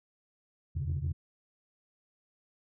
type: tone cluster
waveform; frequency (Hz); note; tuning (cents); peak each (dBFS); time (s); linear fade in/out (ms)
sine; 81.6 / 87.6 / 128.7 / 142; E2 / F2 / C3 / C#3; -17 / +6 / -28 / +42; -33 / -34 / -36 / -35; 0.75-1.13; 20
effects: tanh soft clip ceiling -25 dBFS